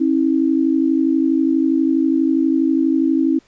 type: tone pair together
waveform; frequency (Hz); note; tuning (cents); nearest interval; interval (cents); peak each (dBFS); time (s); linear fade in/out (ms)
sine; 270 / 322.3; C#4 / E4; -45 / -39; minor third; 306; -16; 0-3.39; 10
effects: pink hiss -55 dBFS RMS until 3.47 s + resampled to 16000 Hz